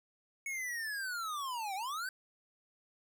square linear two-way sweep, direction down then up, 2217 to 740 to 1572 Hz, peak -37 dBFS, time 0.46-2.09 s, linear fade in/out 2 ms, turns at 1.75 s, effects none

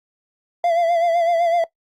triangle tone with vibrato, 680 Hz, F5, 46 cents flat, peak -13 dBFS, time 0.64-1.64 s, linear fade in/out 2 ms, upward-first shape sine, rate 7.9 Hz, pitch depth 52 cents each way, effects noise-tail reverb RT60 0.1 s tail -18 dB re dry + Opus 48 kbps

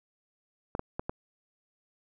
clicks, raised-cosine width 1 ms, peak -18 dBFS, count 4, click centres 0.751 / 0.794 / 0.995 / 1.095 s, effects none

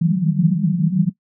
white band-pass noise, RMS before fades -17 dBFS, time 0.01-1.1 s, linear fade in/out 10 ms, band 160 to 190 Hz, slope 96 dB/octave, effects noise-tail reverb RT60 0.1 s tail -18 dB re dry

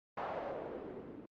blue noise with low-pass filter sweep, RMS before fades -43 dBFS, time 0.17-1.26 s, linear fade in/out 5 ms, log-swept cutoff 800 to 270 Hz, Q 2.1, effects low-pass 3000 Hz 12 dB/octave + Opus 48 kbps

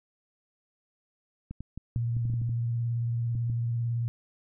clicks, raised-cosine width 5 ms, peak -25 dBFS, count 12, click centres 1.51 / 1.606 / 1.776 / 1.962 / 2.167 / 2.253 / 2.3 / 2.338 / 2.416 / 2.494 / 3.352 / 3.499 s
sine tone with vibrato, 117.6 Hz, A#2, 16 cents sharp, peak -26 dBFS, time 1.96-4.08 s, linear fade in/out 0 ms, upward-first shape triangle, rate 18 Hz, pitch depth 34 cents each way
effects none

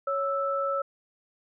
sine tone pair together, 554.4 / 1318.5 Hz, C#5 / E6, 0 / 0 cents, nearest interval octave + minor third, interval 1500 cents, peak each -28 / -28 dBFS, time 0.07-0.82 s, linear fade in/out 5 ms, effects none

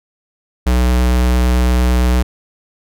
square tone with vibrato, 61.74 Hz, B1, in tune, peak -11 dBFS, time 0.66-2.23 s, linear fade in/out 10 ms, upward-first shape sine, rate 8.9 Hz, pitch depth 9 cents each way, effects none

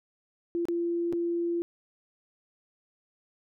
sine tone with dropouts, 342.2 Hz, F4, 35 cents flat, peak -26 dBFS, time 0.55-1.62 s, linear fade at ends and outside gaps 0 ms, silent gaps 0.654-0.685 / 1.126-1.133 s, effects none

